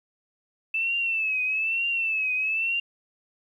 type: tone with vibrato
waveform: sine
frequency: 2637 Hz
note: E7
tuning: in tune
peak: -23 dBFS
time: 0.74-2.8 s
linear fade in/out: 5 ms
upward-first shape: triangle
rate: 1.1 Hz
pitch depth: 98 cents each way
effects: 10-bit